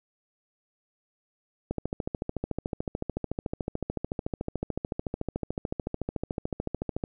click train, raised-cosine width 2 ms, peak -16 dBFS, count 74, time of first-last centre 1.71-7.038 s, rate 13.7 Hz, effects none

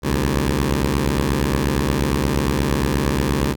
10% pulse beating tone pair, 65.41 / 73.91 Hz, C2 / D2, 0 / +12 cents, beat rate 8.5 Hz, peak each -12 dBFS, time 0.02-3.56 s, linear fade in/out 50 ms, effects none

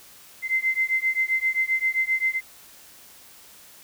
sine beating tone pair, 2069 / 2076.6 Hz, C7 / C7, -20 / -14 cents, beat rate 7.6 Hz, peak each -24 dBFS, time 0.42-2.41 s, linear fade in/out 50 ms, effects white hiss -49 dBFS RMS until 3.83 s

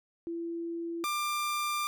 sine / sawtooth tone pair in turn, 336.6 / 1190.2 Hz, E4 / D6, +36 / +23 cents, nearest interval octave + minor seventh, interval 2187 cents, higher second, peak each -33 / -26 dBFS, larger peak second, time 0.27-1.04 / 1.04-1.87 s, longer second, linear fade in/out 0 ms, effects none

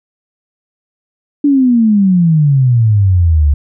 sine exponential sweep, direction down, 293.7 to 69.8 Hz, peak -6 dBFS, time 1.44-3.54 s, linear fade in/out 5 ms, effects none

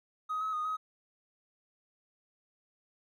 triangle tone with pitch steps, 1257 / 1283 / 1237 / 1266 Hz, D#6 / E6 / D#6 / D#6, +17 / -47 / -10 / +30 cents, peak -28 dBFS, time 0.29-0.77 s, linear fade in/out 20 ms, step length 120 ms, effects tanh soft clip ceiling -28 dBFS

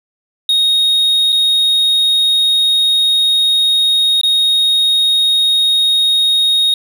triangle tone with dropouts, 3735 Hz, A#7, 3 cents sharp, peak -8 dBFS, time 0.49-6.74 s, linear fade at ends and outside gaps 2 ms, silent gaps 1.322-1.326 / 4.213-4.233 s, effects none

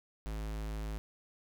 square tone, 53.3 Hz, G#1, 46 cents sharp, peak -37 dBFS, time 0.26-0.98 s, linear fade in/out 0 ms, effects none

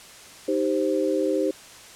sine chord, C minor, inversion first, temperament equal, 311.1 / 392 / 523.3 Hz, Eb4 / G4 / C5, 0 / 0 / 0 cents, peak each -25 dBFS, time 0.48-1.51 s, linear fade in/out 5 ms, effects white hiss -45 dBFS RMS until 1.95 s + low-pass 9000 Hz 12 dB/octave

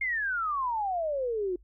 sine exponential sweep, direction down, 2157 to 349.2 Hz, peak -27 dBFS, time 0.01-1.56 s, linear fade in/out 5 ms, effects noise-tail reverb RT60 0.1 s tail -26 dB re dry + added 50 Hz sine -54 dBFS peak until 1.63 s

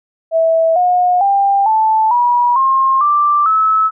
sine tone with pitch steps, 653 / 720.4 / 794.7 / 876.7 / 967.2 / 1066.9 / 1177 / 1298.5 Hz, E5 / F#5 / G5 / A5 / B5 / C6 / D6 / E6, -17 / -46 / +23 / -7 / -36 / +33 / +3 / -26 cents, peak -9 dBFS, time 0.31-3.91 s, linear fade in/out 50 ms, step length 450 ms, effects none

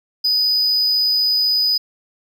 triangle tone, 4978 Hz, D#8, in tune, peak -13 dBFS, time 0.24-1.78 s, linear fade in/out 10 ms, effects none

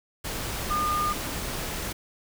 sine tone in noise, 1213 Hz, D#6, 44 cents flat, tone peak -24 dBFS, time 0.7-1.13 s, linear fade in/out 10 ms, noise pink, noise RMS -32 dBFS, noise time 0.24-1.93 s, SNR +5 dB, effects none

